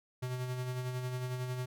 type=tone with tremolo; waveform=square; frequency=126.3 Hz; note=B2; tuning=39 cents sharp; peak=-34 dBFS; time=0.22-1.66 s; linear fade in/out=10 ms; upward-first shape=sine; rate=11 Hz; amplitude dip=40%; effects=none